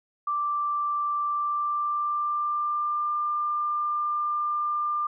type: tone with pitch glide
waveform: sine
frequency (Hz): 1174.7 to 1195.2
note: D6 to D6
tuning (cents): 0 to +30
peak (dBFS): -24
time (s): 0.27-5.07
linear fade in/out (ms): 5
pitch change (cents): +30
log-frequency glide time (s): 1.26-3.12
effects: none